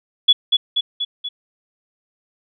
sine tone with echo, 3398 Hz, G#7, 39 cents sharp, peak -7 dBFS, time 0.28-0.33 s, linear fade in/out 10 ms, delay 240 ms, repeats 4, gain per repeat -4 dB, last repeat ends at 1.29 s, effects none

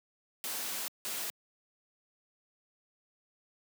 white noise bursts at uneven times, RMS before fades -37 dBFS, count 2, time 0.44-0.88 / 1.05-1.3 s, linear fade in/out 0 ms, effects high-pass 200 Hz 12 dB/octave

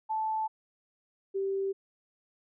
sine tone pair in turn, 875 / 389.8 Hz, A5 / G4, -10 / -10 cents, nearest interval octave + major second, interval 1400 cents, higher first, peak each -28 dBFS, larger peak neither, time 0.09-0.48 / 1.34-1.73 s, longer neither, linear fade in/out 20 ms, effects none

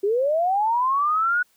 sine linear sweep, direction up, 381.8 to 1480 Hz, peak -18 dBFS, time 0.03-1.43 s, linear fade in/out 10 ms, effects white hiss -63 dBFS RMS until 1.56 s

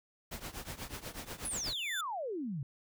pink noise with tremolo, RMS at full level -40 dBFS, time 0.31-1.74 s, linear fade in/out 10 ms, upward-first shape triangle, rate 8.2 Hz, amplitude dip 90%
sawtooth tone with exponential growth, 3520 Hz, A7, in tune, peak -32 dBFS, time 1.18-2.01 s, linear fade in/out 5 ms, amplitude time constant 180 ms
sine exponential sweep, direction down, 11150 to 126.9 Hz, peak -35 dBFS, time 1.45-2.63 s, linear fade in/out 2 ms
effects none

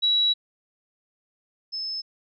sine tone pair in turn, 3900 / 5227 Hz, B7 / E8, -23 / -16 cents, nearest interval perfect fourth, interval 507 cents, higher second, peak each -18 / -28 dBFS, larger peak first, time 0.02-0.34 / 1.72-2.02 s, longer first, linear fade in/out 20 ms, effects none

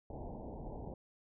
pink low-pass noise, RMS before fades -45 dBFS, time 0.1-0.94 s, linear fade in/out 2 ms, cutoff 920 Hz, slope 96 dB/octave, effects none

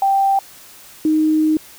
sine tone pair in turn, 784 / 311.1 Hz, G5 / D#4, 0 / 0 cents, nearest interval octave + major third, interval 1600 cents, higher first, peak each -12 dBFS, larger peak neither, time 0.02-0.39 / 1.05-1.57 s, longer second, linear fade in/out 2 ms, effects white hiss -42 dBFS RMS until 1.78 s

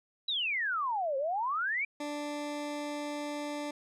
sine exponential two-way sweep, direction down then up, 3984 to 523 to 2384 Hz, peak -29 dBFS, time 0.28-1.85 s, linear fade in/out 5 ms, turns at 1.17 s
20% pulse tone, 293.7 Hz, D4, in tune, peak -30 dBFS, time 2-3.71 s, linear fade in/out 5 ms
effects low-pass 9000 Hz 12 dB/octave

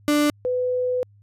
35% pulse / sine tone pair in turn, 295.3 / 500.7 Hz, D4 / B4, +10 / +24 cents, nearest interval major sixth, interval 914 cents, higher second, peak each -15 / -20 dBFS, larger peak first, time 0.08-0.3 / 0.45-1.03 s, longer second, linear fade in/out 0 ms, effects added 102 Hz sine -50 dBFS peak until 1.22 s + resampled to 32000 Hz

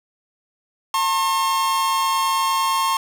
45% pulse tone pair together, 904 / 1075 Hz, A5 / C6, +47 / +47 cents, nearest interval minor third, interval 300 cents, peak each -23 / -19 dBFS, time 0.94-2.97 s, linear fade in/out 2 ms, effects none

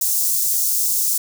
white high-pass noise, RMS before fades -19 dBFS, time 0.01-1.18 s, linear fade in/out 5 ms, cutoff 5800 Hz, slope 24 dB/octave, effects none

